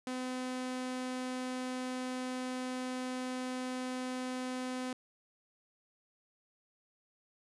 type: tone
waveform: sawtooth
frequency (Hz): 254.6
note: C4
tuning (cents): -47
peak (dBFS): -32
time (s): 0.07-4.93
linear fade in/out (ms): 2
effects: resampled to 24000 Hz